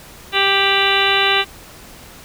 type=harmonic tone with a mistuned harmonic; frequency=393.2 Hz; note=G4; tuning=5 cents sharp; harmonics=1 / 2 / 3 / 4 / 5 / 6 / 7 / 8 / 9 / 10; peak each=-22 / -22 / -22 / -22 / -22 / -22 / -22 / -22 / -22 / -22 dBFS; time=0.32-1.45 s; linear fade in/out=50 ms; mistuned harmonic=8; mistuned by=-80 cents; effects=pink hiss -40 dBFS RMS until 2.24 s